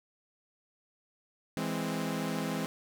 sawtooth chord, E augmented, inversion none, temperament equal, 164.81 / 207.7 / 261.6 Hz, E3 / G#3 / B#3, 0 / 0 / 0 cents, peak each -32 dBFS, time 1.57-2.66 s, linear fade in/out 0 ms, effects none

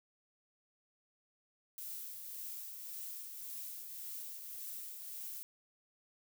violet noise with tremolo, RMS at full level -44 dBFS, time 1.78-5.43 s, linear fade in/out 0 ms, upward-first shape triangle, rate 1.8 Hz, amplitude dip 40%, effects none

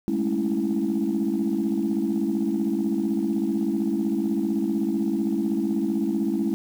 sine chord, A major seventh, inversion third, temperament equal with one note detuned, 204.2 / 220 / 277.2 / 329.6 Hz, G#3 / A3 / C#4 / E4, -29 / 0 / 0 / 0 cents, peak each -26 / -27 / -27 / -25 dBFS, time 0.08-6.54 s, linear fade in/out 0 ms, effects tanh soft clip ceiling -15 dBFS + 8-bit

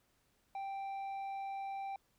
sine tone with tanh clipping, 784 Hz, G5, in tune, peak -40 dBFS, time 0.55-1.96 s, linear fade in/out 2 ms, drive 6 dB, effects pink hiss -75 dBFS RMS until 2.18 s

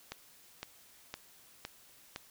click train, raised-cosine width 0.2 ms, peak -22 dBFS, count 5, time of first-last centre 0.12-2.161 s, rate 1.96 Hz, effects white hiss -60 dBFS RMS until 2.3 s

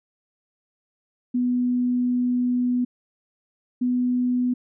sine tone pair in turn, 247.1 / 248.2 Hz, B3 / B3, +1 / +9 cents, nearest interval unison, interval 8 cents, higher second, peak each -19 dBFS, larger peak neither, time 1.34-2.85 / 3.81-4.54 s, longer first, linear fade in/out 10 ms, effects none

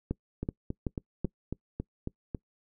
two click trains, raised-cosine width 3 ms, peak -20 / -17 dBFS, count 8 / 4, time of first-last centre 0.43-2.348 / 0.11-1.246 s, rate 3.65 / 2.64 Hz, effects noise-tail reverb RT60 0.1 s tail -24 dB re dry

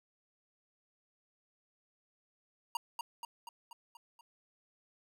square tone with echo, 940 Hz, A#5, 14 cents sharp, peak -33 dBFS, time 2.75-2.77 s, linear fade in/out 2 ms, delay 240 ms, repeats 6, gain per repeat -4 dB, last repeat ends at 4.21 s, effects none

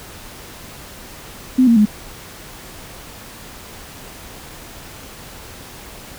sine tone with pitch steps, 256.3 / 232.3 / 210.6 Hz, C4 / A#3 / G#3, -36 / -6 / +24 cents, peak -8 dBFS, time 1.58-1.856 s, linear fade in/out 10 ms, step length 92 ms, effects pink hiss -37 dBFS RMS until 6.18 s

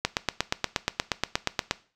click train, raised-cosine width 0.2 ms, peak -5 dBFS, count 15, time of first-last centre 0.05-1.711 s, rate 8.43 Hz, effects noise-tail reverb RT60 0.4 s tail -18 dB re dry

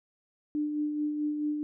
sine tone with tremolo, 298.6 Hz, D4, 29 cents sharp, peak -26 dBFS, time 0.55-1.63 s, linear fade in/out 0 ms, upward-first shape sine, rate 4.6 Hz, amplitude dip 40%, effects none

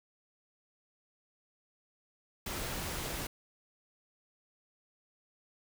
pink noise, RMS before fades -38 dBFS, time 2.46-3.27 s, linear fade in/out 5 ms, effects none

